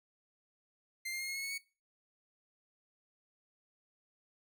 sawtooth tone with pitch steps, 2093 / 2115 / 2137 / 2159 / 2182 / 2205 / 2228 Hz, C7 / C7 / C7 / C#7 / C#7 / C#7 / C#7, 0 / +18 / +36 / -46 / -28 / -10 / +8 cents, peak -34 dBFS, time 1.05-1.582 s, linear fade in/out 10 ms, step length 76 ms, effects noise-tail reverb RT60 0.3 s tail -19 dB re dry

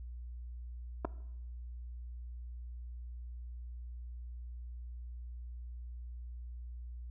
clicks, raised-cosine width 1 ms, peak -21 dBFS, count 2, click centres 1.048 / 1.051 s, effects noise-tail reverb RT60 0.9 s tail -19 dB re dry + added 60 Hz sine -42 dBFS peak until 7.1 s

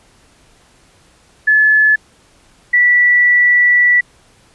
sine tone pair in turn, 1723 / 1956.7 Hz, A6 / B6, -37 / -17 cents, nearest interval major second, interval 220 cents, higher second, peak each -7 dBFS, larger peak neither, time 1.47-1.96 / 2.73-4.01 s, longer second, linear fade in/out 10 ms, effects pink hiss -50 dBFS RMS until 4.54 s + resampled to 24000 Hz

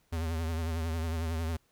square tone with vibrato, 81.6 Hz, E2, 17 cents flat, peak -31 dBFS, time 0.12-1.57 s, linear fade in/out 10 ms, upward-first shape triangle, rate 11 Hz, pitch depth 72 cents each way, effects pink hiss -70 dBFS RMS until 1.71 s

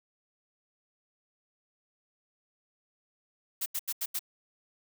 blue noise bursts, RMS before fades -32 dBFS, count 5, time 3.61-4.193 s, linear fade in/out 10 ms, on 51 ms, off 82 ms, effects none

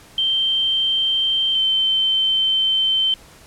sine tone pair in turn, 3134 / 3096 Hz, G7 / G7, -1 / -22 cents, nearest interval unison, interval 21 cents, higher first, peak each -16 / -15 dBFS, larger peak second, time 0.18-1.55 / 1.55-3.14 s, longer second, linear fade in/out 2 ms, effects pink hiss -46 dBFS RMS until 3.46 s + low-pass 12000 Hz 12 dB/octave

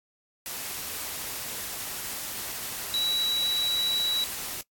sine tone in noise, 3909 Hz, B7, 19 cents flat, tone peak -24 dBFS, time 2.94-4.24 s, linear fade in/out 0 ms, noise white, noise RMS -35 dBFS, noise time 0.46-4.61 s, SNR +8 dB, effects noise-tail reverb RT60 0.1 s tail -20 dB re dry + AAC 64 kbps

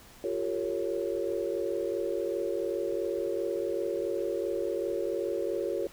sine chord, G half-diminished seventh, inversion third, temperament equal with one note detuned, 349.2 / 392 / 456.8 / 554.4 Hz, F4 / G4 / Bb4 / Db5, 0 / 0 / -35 / 0 cents, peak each -34 dBFS, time 0.24-5.87 s, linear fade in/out 2 ms, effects pink hiss -53 dBFS RMS until 5.92 s

